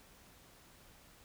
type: silence
effects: pink hiss -61 dBFS RMS until 1.24 s